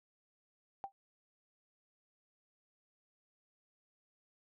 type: tone with exponential decay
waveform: sine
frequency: 786 Hz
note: G5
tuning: 4 cents sharp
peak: -34 dBFS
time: 0.84-0.92 s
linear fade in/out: 0 ms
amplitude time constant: 16 ms
effects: none